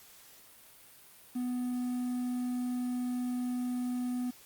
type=tone with quantisation; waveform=triangle; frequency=248 Hz; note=B3; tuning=7 cents sharp; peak=-29 dBFS; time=1.35-4.31 s; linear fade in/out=10 ms; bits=9; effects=white hiss -56 dBFS RMS until 4.45 s + Opus 48 kbps